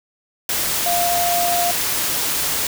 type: tone in noise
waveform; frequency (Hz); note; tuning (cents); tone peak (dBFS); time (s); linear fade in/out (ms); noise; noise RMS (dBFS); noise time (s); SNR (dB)
sine; 698.5; F5; 0; -18; 0.86-1.71; 2; white; -21; 0.49-2.67; 0
effects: none